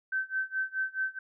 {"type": "tone with tremolo", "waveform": "sine", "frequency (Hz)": 1542, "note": "G6", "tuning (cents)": -29, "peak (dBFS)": -26, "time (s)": [0.12, 1.19], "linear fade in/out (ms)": 5, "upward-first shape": "sine", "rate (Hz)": 4.7, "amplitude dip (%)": 95, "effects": []}